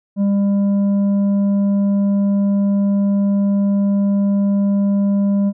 sine tone with tanh clipping, 200 Hz, G3, 35 cents sharp, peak -14 dBFS, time 0.16-5.53 s, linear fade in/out 50 ms, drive 6 dB, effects none

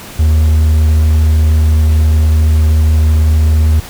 triangle tone, 77.78 Hz, D#2, in tune, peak -4 dBFS, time 0.19-3.8 s, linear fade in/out 5 ms, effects pink hiss -30 dBFS RMS until 3.89 s

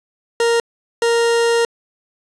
40% pulse tone bursts at uneven times, 466.2 Hz, A#4, in tune, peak -12 dBFS, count 2, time 0.4-0.6 / 1.02-1.65 s, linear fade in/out 2 ms, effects resampled to 22050 Hz + 7-bit

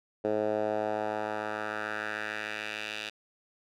10% pulse tone with band-pass filter sweep, 106.8 Hz, G#2, 49 cents sharp, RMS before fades -33 dBFS, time 0.24-3.1 s, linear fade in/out 10 ms, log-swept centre 490 to 3100 Hz, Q 2, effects none

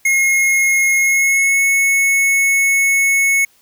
square tone with pitch glide, 2157 to 2200 Hz, C#7 to C#7, -48 to -14 cents, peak -12 dBFS, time 0.05-3.45 s, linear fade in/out 5 ms, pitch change +34 cents, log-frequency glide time 0.97-1.61 s, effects white hiss -54 dBFS RMS until 3.61 s

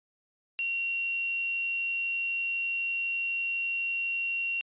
sine tone with quantisation, 2746 Hz, F7, 30 cents flat, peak -28 dBFS, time 0.59-4.61 s, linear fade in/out 0 ms, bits 8, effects resampled to 8000 Hz

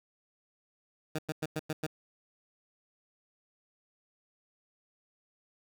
15% pulse tone bursts, 155.56 Hz, D#3, in tune, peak -25 dBFS, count 6, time 1.15-1.866 s, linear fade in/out 5 ms, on 36 ms, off 100 ms, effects none

